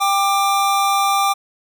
square tone pair together, 792 / 1185.3 Hz, G5 / D6, +18 / +16 cents, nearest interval perfect fifth, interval 698 cents, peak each -18 dBFS, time 0-1.34 s, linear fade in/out 20 ms, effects none

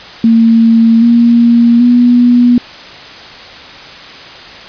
sine tone with pitch steps, 227.8 / 235.3 / 243 Hz, A#3 / A#3 / B3, -40 / +16 / -28 cents, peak -3 dBFS, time 0.24-2.58 s, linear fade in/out 2 ms, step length 780 ms, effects white hiss -30 dBFS RMS until 4.68 s + resampled to 11025 Hz

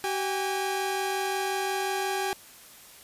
sawtooth tone pair together, 383.2 / 812 Hz, G4 / G#5, -39 / -39 cents, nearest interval octave + minor second, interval 1300 cents, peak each -26 dBFS, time 0.04-2.33 s, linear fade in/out 0 ms, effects white hiss -50 dBFS RMS until 3.03 s + resampled to 32000 Hz

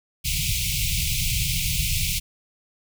pink band-stop noise, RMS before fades -24 dBFS, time 0.24-2.2 s, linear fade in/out 20 ms, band 170 to 2200 Hz, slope 96 dB/octave, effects none

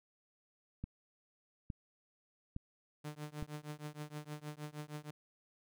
click train, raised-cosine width 5 ms, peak -28 dBFS, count 4, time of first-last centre 0.84-3.426 s, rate 1.16 Hz
sawtooth tone with tremolo, 150 Hz, D3, 37 cents sharp, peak -36 dBFS, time 3.04-5.11 s, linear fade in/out 10 ms, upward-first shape triangle, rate 6.4 Hz, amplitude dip 100%
effects none

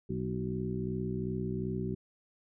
harmonic tone with a mistuned harmonic, 62.7 Hz, B1, 27 cents sharp, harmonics 1 / 2 / 3 / 4 / 5 / 6, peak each -44 / -37 / -36 / -41 / -45 / -38 dBFS, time 0.09-1.95 s, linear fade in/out 10 ms, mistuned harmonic 5, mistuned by +42 cents, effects none

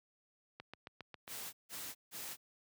click train, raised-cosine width 0.3 ms, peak -31 dBFS, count 6, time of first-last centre 0.6-1.278 s, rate 7.37 Hz
white noise bursts, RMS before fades -45 dBFS, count 3, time 1.27-2.37 s, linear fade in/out 50 ms, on 260 ms, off 160 ms
effects high-pass 80 Hz 12 dB/octave

